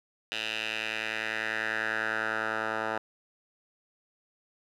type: tone with band-pass filter sweep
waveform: 10% pulse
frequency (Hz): 110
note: A2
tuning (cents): 0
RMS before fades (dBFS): -32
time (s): 0.32-2.98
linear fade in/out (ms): 0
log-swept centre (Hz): 3000 to 1100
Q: 3
effects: none